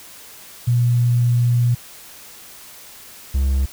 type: tone pair in turn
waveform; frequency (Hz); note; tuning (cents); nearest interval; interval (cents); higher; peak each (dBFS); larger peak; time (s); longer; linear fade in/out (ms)
sine / triangle; 120.8 / 67.43; B2 / C#2; -38 / -47; minor seventh; 1009; first; -13; neither; 0.67-1.75 / 3.34-3.66; first; 10
effects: white hiss -41 dBFS RMS until 3.72 s